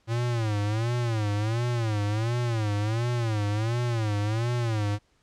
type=tone with vibrato; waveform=square; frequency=111.7 Hz; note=A2; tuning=27 cents sharp; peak=-25 dBFS; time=0.07-4.99 s; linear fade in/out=50 ms; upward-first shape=sine; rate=1.4 Hz; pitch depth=150 cents each way; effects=pink hiss -67 dBFS RMS until 5.22 s + low-pass 7000 Hz 12 dB/octave